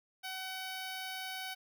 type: tone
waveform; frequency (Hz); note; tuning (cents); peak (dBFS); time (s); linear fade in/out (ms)
10% pulse; 755; F#5; +35; -31; 0.23-1.55; 20
effects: none